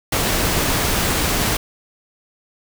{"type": "noise", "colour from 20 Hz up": "pink", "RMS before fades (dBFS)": -19, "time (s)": [0.12, 1.57], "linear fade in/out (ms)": 5, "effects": []}